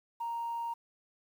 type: tone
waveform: sine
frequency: 932.3 Hz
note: A#5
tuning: in tune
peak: -32 dBFS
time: 0.2-0.74 s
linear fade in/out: 10 ms
effects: tanh soft clip ceiling -30 dBFS + 10-bit